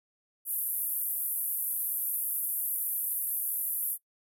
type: band-pass noise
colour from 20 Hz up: pink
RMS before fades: -32 dBFS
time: 0.45-3.98 s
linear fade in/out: 50 ms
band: 11000 to 14000 Hz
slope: 48 dB/octave
effects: noise-tail reverb RT60 0.1 s tail -21 dB re dry